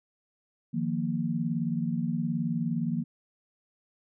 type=chord; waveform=sine; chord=Eb suspended second; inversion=none; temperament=equal; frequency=155.56 / 174.61 / 233.1 Hz; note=Eb3 / F3 / Bb3; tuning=0 / 0 / 0 cents; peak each=-32 / -31 / -30 dBFS; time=0.73-3.04 s; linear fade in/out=20 ms; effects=none